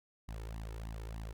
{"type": "tone with flanger", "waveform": "sawtooth", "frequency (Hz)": 55, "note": "A1", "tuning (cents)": 0, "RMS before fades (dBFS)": -43, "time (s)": [0.28, 1.33], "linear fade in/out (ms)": 10, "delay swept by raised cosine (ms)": [1, 2.3], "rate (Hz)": 3.3, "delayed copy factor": 0.95, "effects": []}